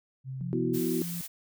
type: tone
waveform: sine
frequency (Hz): 131.8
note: C3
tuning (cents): +13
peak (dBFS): -34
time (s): 0.24-0.81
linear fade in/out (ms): 50
type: tone with pitch glide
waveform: sine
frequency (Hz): 174.2 to 172.2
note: F3 to F3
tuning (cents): -4 to -24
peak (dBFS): -34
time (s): 0.41-1.21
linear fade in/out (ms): 0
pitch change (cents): -20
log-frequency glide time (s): 0.56-0.91
type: chord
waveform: sine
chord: B suspended fourth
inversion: none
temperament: just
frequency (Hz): 246.9 / 329.3 / 370.4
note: B3 / E4 / F#4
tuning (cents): 0 / -2 / +2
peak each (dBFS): -31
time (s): 0.53-1.02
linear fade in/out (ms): 0
type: noise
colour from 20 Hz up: blue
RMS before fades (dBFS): -39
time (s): 0.73-1.28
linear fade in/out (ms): 20
effects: none